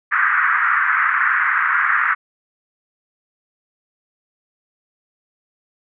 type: band-pass noise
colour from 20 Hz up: pink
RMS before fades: -17 dBFS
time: 0.11-2.15 s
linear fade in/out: 20 ms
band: 1200 to 1900 Hz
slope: 48 dB/octave
effects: none